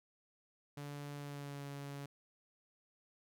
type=tone with pitch glide; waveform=sawtooth; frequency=144.2 to 141.23 Hz; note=D3 to C#3; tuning=-31 to +33 cents; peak=-40 dBFS; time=0.77-2.06 s; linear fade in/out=5 ms; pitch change=-36 cents; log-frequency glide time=1.16-1.64 s; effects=none